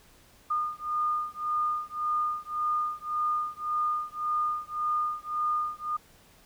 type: beating tone pair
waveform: sine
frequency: 1218 / 1219.8 Hz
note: D#6 / D#6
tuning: -37 / -35 cents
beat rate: 1.8 Hz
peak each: -30 dBFS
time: 0.5-5.97 s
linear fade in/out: 10 ms
effects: pink hiss -58 dBFS RMS until 6.45 s